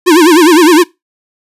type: tone with vibrato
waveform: square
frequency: 330.6 Hz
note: E4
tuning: 5 cents sharp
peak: -3 dBFS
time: 0.06-0.84 s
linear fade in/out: 20 ms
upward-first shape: sine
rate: 9.8 Hz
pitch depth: 180 cents each way
effects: noise-tail reverb RT60 0.2 s tail -22 dB re dry + resampled to 32000 Hz